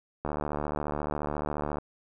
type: click train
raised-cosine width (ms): 1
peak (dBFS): -17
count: 115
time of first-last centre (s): 0.25-1.784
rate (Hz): 74.3
effects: none